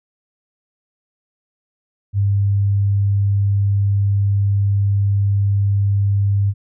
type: tone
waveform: sine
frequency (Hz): 100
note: G2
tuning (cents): +35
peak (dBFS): -13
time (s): 2.13-6.54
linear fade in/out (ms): 50
effects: none